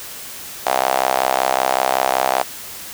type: tone with high-pass filter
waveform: sawtooth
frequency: 65.3 Hz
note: C2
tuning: 3 cents flat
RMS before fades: -18 dBFS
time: 0.66-2.43 s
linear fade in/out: 5 ms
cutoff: 720 Hz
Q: 4
effects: white hiss -33 dBFS RMS until 2.93 s